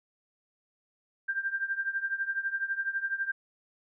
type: tone with tremolo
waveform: sine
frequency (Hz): 1585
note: G6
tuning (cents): +19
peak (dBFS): -25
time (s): 1.28-3.32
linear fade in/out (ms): 10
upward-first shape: triangle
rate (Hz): 12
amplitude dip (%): 90
effects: none